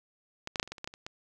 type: clicks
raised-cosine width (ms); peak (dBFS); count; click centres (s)
0.2; -19 / -16 / -9 / -14 / -29 / -21 / -30 / -19 / -20 / -30 / -22; 11; 0.474 / 0.558 / 0.598 / 0.629 / 0.676 / 0.72 / 0.782 / 0.844 / 0.875 / 0.939 / 1.065
effects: none